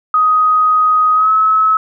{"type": "tone with pitch glide", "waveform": "sine", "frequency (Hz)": [1253, 1290.5], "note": ["D#6", "E6"], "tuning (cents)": [12, -37], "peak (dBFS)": -8, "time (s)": [0.14, 1.77], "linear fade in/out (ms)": 2, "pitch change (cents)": 51, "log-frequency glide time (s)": [1.14, 1.3], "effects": []}